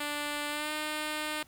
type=tone with pitch glide; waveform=5% pulse; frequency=293.7 to 304.8 Hz; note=D4 to D#4; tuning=0 to -36 cents; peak=-21 dBFS; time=0-1.43 s; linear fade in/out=5 ms; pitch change=+64 cents; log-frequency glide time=0.49-0.72 s; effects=pink hiss -60 dBFS RMS until 1.47 s